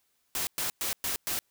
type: noise bursts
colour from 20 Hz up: white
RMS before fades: -31 dBFS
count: 5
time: 0.35-1.39 s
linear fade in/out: 0 ms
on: 120 ms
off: 110 ms
effects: white hiss -73 dBFS RMS until 1.5 s